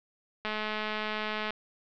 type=click train; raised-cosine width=0.3 ms; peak=-17 dBFS; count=227; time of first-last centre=0.45-1.506 s; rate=214 Hz; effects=low-pass 4000 Hz 12 dB/octave